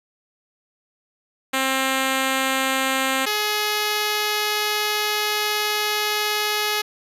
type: tone pair in turn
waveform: 5% pulse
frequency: 265.4 / 421.3 Hz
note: C4 / G#4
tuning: +25 / +25 cents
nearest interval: minor sixth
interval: 800 cents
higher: second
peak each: -8 / -9 dBFS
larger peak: first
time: 1.53-3.26 / 3.26-6.82 s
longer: second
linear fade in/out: 10 ms
effects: resampled to 32000 Hz